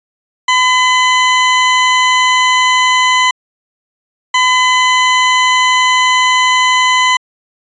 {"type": "tone pair in turn", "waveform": "20% pulse", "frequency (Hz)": [1011, 1011], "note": ["B5", "B5"], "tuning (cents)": [40, 40], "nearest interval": "unison", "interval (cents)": 0, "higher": "neither", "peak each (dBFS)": -3, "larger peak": "neither", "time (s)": [[0.48, 3.31], [4.34, 7.17]], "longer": "neither", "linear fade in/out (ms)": 5, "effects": ["resampled to 16000 Hz"]}